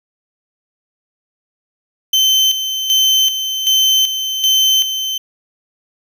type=tone with tremolo; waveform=35% pulse; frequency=3083 Hz; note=G7; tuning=29 cents flat; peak=-8 dBFS; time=2.13-5.18 s; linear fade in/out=5 ms; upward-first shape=square; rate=1.3 Hz; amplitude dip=60%; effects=none